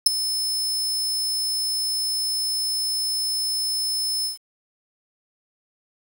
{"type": "tone with ADSR envelope", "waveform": "sawtooth", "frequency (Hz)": 5240, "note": "E8", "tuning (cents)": -11, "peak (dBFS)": -6, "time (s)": [0.06, 4.38], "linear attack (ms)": 6, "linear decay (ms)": 14, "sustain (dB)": -14, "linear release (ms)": 130, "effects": ["8-bit"]}